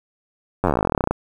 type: slowing click train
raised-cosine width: 1 ms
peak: -4 dBFS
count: 24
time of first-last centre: 0.64-1.11 s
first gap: 10 ms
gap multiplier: 1.06
effects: 7-bit